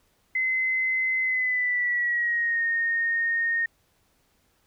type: tone with pitch glide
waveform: sine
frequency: 2050 to 1847.6 Hz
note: C7 to A#6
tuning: -36 to -16 cents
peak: -22 dBFS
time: 0.35-3.66 s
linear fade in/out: 5 ms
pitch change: -180 cents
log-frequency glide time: 1.22-2.63 s
effects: pink hiss -67 dBFS RMS until 4.66 s